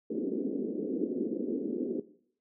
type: band-pass noise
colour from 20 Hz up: pink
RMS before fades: -33 dBFS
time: 0.1-2 s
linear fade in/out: 5 ms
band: 220 to 440 Hz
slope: 48 dB/octave
effects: noise-tail reverb RT60 0.6 s tail -17 dB re dry